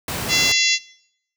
pink noise, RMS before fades -26 dBFS, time 0.08-0.52 s, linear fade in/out 2 ms
harmonic tone, 681 Hz, F5, 44 cents flat, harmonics 3 / 4 / 5 / 6 / 7 / 8 / 9 / 10, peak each -21 / -22 / -23 / -24 / -24 / -25 / -26 / -26 dBFS, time 0.28-0.79 s, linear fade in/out 50 ms
effects noise-tail reverb RT60 0.7 s tail -20 dB re dry + high-pass 80 Hz 12 dB/octave

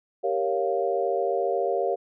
sine chord, G half-diminished seventh, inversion none, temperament equal, 392 / 466.2 / 554.4 / 698.5 Hz, G4 / Bb4 / Db5 / F5, 0 / 0 / 0 / 0 cents, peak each -28 dBFS, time 0.23-1.96 s, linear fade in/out 20 ms, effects none

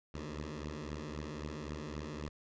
10% pulse beating tone pair, 73.42 / 77.22 Hz, D2 / D#2, 0 / -13 cents, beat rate 3.8 Hz, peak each -35 / -35 dBFS, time 0.14-2.29 s, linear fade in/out 5 ms, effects resampled to 16000 Hz

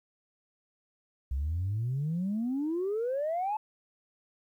sine exponential sweep, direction up, 63.7 to 880 Hz, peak -27 dBFS, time 1.31-3.57 s, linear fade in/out 5 ms, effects tanh soft clip ceiling -25 dBFS + 11-bit

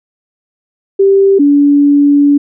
sine tone pair in turn, 392 / 286.6 Hz, G4 / D4, 0 / -42 cents, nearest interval perfect fourth, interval 542 cents, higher first, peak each -4 dBFS, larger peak neither, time 0.99-1.39 / 1.39-2.38 s, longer second, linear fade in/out 10 ms, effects none

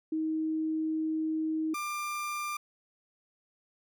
sine / 30% pulse tone pair in turn, 315.7 / 1191.9 Hz, D#4 / D6, +25 / +25 cents, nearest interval octave + major seventh, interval 2300 cents, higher second, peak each -28 / -30 dBFS, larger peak first, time 0.12-1.74 / 1.74-2.57 s, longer first, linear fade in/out 5 ms, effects none

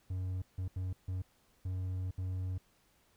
triangle tone bursts at uneven times, 92.5 Hz, F#2, in tune, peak -32 dBFS, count 6, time 0.1-0.42 / 0.58-0.68 / 0.76-0.93 / 1.08-1.22 / 1.65-2.11 / 2.18-2.58 s, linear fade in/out 5 ms, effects pink hiss -70 dBFS RMS until 3.16 s

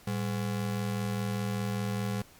square ring-modulated tone, 154.6 Hz, D#3, 11 cents flat, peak -27 dBFS, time 0.07-2.22 s, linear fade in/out 5 ms, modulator 42.5 Hz, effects pink hiss -56 dBFS RMS until 2.39 s + MP3 96 kbps

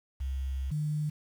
sine tone pair in turn, 66.7 / 150.91 Hz, C2 / D3, +34 / +47 cents, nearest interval octave + major second, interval 1413 cents, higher second, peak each -30 / -28 dBFS, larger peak second, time 0.2-0.71 / 0.71-1.1 s, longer first, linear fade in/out 10 ms, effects 9-bit

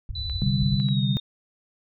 white low-pass noise, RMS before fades -31 dBFS, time 0.09-0.81 s, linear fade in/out 2 ms, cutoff 110 Hz, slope 48 dB/octave
sine tone with pitch glide, 3984 to 3675 Hz, B7 to A#7, +14 to -25 cents, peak -31 dBFS, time 0.15-1.2 s, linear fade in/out 5 ms, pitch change -139 cents, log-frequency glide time 0.79-1.06 s
clicks, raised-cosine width 0.3 ms, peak -28 dBFS, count 3, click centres 0.298 / 0.8 / 0.887 s
sine chord, C suspended second, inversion none, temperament equal, 130.81 / 146.83 / 196 Hz, C3 / D3 / G3, 0 / 0 / 0 cents, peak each -23 / -26 / -25 dBFS, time 0.42-1.17 s, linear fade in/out 0 ms
effects none

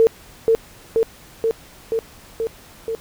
sine tone with echo, 451.9 Hz, A4, 46 cents sharp, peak -9 dBFS, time 0-0.07 s, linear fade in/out 0 ms, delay 480 ms, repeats 6, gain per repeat -2 dB, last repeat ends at 2.95 s, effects pink hiss -45 dBFS RMS until 3 s

